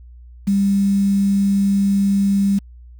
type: tone with quantisation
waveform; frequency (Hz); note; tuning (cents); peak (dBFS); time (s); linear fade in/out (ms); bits
sine; 198.4; G3; +21; -13; 0.47-2.59; 10; 6
effects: added 60 Hz sine -38 dBFS peak until 2.99 s